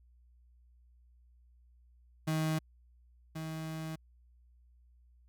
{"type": "tone pair in turn", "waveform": "35% pulse", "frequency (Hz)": [157.5, 159.15], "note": ["D#3", "D#3"], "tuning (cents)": [21, 39], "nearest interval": "unison", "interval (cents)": 18, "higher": "second", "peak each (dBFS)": [-28, -36], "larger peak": "first", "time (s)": [[2.27, 2.59], [3.35, 3.96]], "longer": "second", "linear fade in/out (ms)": 10, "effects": ["added 60 Hz sine -60 dBFS peak until 5.28 s"]}